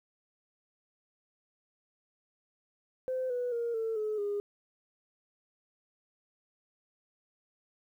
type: tone with pitch steps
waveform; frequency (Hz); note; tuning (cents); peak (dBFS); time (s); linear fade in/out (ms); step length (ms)
sine; 515 / 491.7 / 469.5 / 448.3 / 428.1 / 408.8; C5 / B4 / A#4 / A4 / A4 / G#4; -28 / -8 / +12 / +32 / -47 / -27; -29; 3.08-4.4; 0; 220
effects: tanh soft clip ceiling -26 dBFS + 11-bit